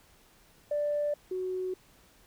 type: tone pair in turn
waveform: sine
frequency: 588 / 370.4 Hz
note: D5 / F#4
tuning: +2 / +2 cents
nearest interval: minor sixth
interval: 800 cents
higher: first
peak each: -26 / -30 dBFS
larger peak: first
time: 0.71-1.14 / 1.31-1.74 s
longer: neither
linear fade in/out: 5 ms
effects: tanh soft clip ceiling -22 dBFS + pink hiss -61 dBFS RMS until 2.26 s